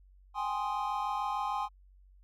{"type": "chord", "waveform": "triangle", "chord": "Ab major seventh", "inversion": "third", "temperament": "equal", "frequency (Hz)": [784, 830.6, 1046.5, 1244.5], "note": ["G5", "Ab5", "C6", "Eb6"], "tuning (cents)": [0, 0, 0, 0], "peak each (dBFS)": [-37, -33, -33, -38], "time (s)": [0.34, 1.69], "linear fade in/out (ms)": 50, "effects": ["added 47 Hz sine -56 dBFS peak until 2.23 s"]}